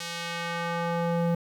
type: tone with band-pass filter sweep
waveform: square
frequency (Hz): 170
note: F3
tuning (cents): -46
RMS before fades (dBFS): -29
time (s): 0-1.35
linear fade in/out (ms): 5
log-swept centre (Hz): 4900 to 350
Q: 0.77
effects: 9-bit